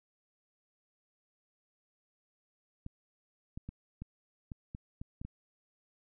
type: clicks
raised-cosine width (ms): 5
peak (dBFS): -29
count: 9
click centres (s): 2.864 / 3.575 / 3.69 / 4.02 / 4.518 / 4.749 / 5.015 / 5.215 / 5.25
effects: none